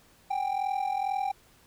triangle ring-modulated tone, 787 Hz, G5, 7 cents sharp, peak -22 dBFS, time 0.3-1.32 s, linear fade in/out 10 ms, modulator 21.1 Hz, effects pink hiss -60 dBFS RMS until 1.66 s

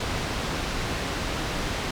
pink low-pass noise, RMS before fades -29 dBFS, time 0-1.91 s, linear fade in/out 5 ms, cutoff 5200 Hz, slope 12 dB/octave, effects none

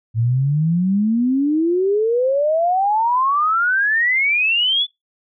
sine exponential sweep, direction up, 110 to 3500 Hz, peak -14 dBFS, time 0.14-4.87 s, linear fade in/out 50 ms, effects noise-tail reverb RT60 0.2 s tail -26 dB re dry

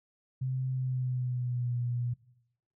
sine tone with pitch glide, 130 to 121.29 Hz, C3 to B2, -11 to -31 cents, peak -29 dBFS, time 0.41-2.14 s, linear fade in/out 10 ms, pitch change -120 cents, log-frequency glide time 0.71-1.75 s, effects noise-tail reverb RT60 0.8 s tail -20 dB re dry

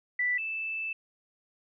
sine tone pair in turn, 1975.5 / 2637 Hz, B6 / E7, 0 / 0 cents, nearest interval perfect fourth, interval 500 cents, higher second, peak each -25 / -31 dBFS, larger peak first, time 0.19-0.38 / 0.38-0.93 s, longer second, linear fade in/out 5 ms, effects none

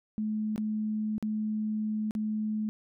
sine tone with dropouts, 214.8 Hz, A3, 41 cents flat, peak -28 dBFS, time 0.18-2.69 s, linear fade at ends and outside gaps 0 ms, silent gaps 0.56-0.579 / 1.181-1.226 / 2.109-2.151 s, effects none

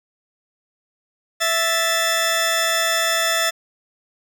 15% pulse tone pair together, 659.3 / 1760.1 Hz, E5 / A6, 0 / 0 cents, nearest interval octave + perfect fourth, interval 1700 cents, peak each -14 dBFS, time 1.4-3.51 s, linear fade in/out 20 ms, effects none

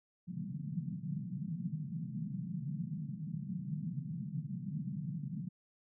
pink band-pass noise, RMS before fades -40 dBFS, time 0.27-5.49 s, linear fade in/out 5 ms, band 140 to 200 Hz, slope 48 dB/octave, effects none

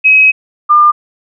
sine tone pair in turn, 2546 / 1201.6 Hz, D#7 / D6, +39 / +39 cents, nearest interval octave + minor second, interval 1300 cents, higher first, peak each -3 dBFS, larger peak neither, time 0.04-0.32 / 0.69-0.92 s, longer first, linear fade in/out 20 ms, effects none

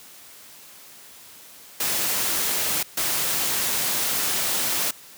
white noise bursts at uneven times, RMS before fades -24 dBFS, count 2, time 1.8-2.83 / 2.97-4.91 s, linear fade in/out 5 ms, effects white hiss -46 dBFS RMS until 5.17 s + high-pass 100 Hz 12 dB/octave

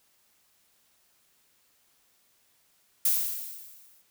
violet noise with exponential decay, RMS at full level -22 dBFS, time 3.05-4.02 s, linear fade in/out 5 ms, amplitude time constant 210 ms, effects white hiss -67 dBFS RMS until 4.1 s

